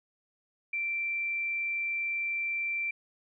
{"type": "tone", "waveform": "sine", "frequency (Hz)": 2349, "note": "D7", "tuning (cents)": 0, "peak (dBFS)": -29, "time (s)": [0.73, 2.91], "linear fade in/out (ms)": 5, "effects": []}